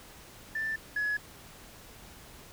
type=tone pair in turn; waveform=sine; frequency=1771 / 1690.4 Hz; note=A6 / G#6; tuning=+11 / +30 cents; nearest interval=minor second; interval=81 cents; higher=first; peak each=-29 / -26 dBFS; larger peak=second; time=0.55-0.76 / 0.96-1.17 s; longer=neither; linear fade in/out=5 ms; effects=tanh soft clip ceiling -25 dBFS + pink hiss -51 dBFS RMS until 2.52 s